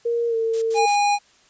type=tone with pitch glide; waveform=sine; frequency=469.1 to 451.8 Hz; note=A#4 to A4; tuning=+11 to +46 cents; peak=-19 dBFS; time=0.05-0.86 s; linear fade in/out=10 ms; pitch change=-65 cents; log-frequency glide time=0.28-0.36 s
type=noise bursts; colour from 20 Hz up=blue; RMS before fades=-34 dBFS; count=3; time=0.53-0.962 s; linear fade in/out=10 ms; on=92 ms; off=78 ms
type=tone; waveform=square; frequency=819 Hz; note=G#5; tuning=24 cents flat; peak=-17 dBFS; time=0.74-1.19 s; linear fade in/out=50 ms
effects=white hiss -56 dBFS RMS until 1.49 s + resampled to 16000 Hz